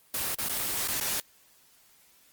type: noise with dropouts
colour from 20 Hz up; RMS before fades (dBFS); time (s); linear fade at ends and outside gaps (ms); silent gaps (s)
white; -30; 0.14-1.2; 1; 0.347-0.386 / 0.486-0.495 / 0.875-0.885 / 1-1.01
effects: white hiss -61 dBFS RMS until 2.32 s + Opus 24 kbps